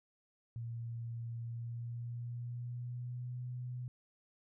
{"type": "tone with pitch glide", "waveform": "sine", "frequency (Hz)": [116.54, 124.19], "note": ["A#2", "B2"], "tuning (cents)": [0, 10], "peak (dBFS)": -39, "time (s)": [0.56, 3.88], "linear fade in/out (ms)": 0, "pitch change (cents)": 110, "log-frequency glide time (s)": [1.42, 3.42], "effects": []}